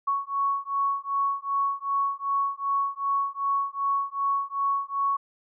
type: beating tone pair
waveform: sine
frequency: 1110 / 1112.6 Hz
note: C#6 / C#6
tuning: +2 / +6 cents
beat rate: 2.6 Hz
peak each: -27 dBFS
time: 0.07-5.17 s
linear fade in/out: 10 ms
effects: none